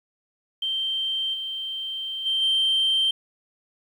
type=tone with level steps; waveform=sine; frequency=3136 Hz; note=G7; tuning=in tune; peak=-23 / -28 / -20 / -17 dBFS; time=0.62-3.11 s; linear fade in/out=5 ms; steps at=1.33 / 2.25 / 2.41 s; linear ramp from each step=20 ms; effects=tanh soft clip ceiling -16 dBFS + 9-bit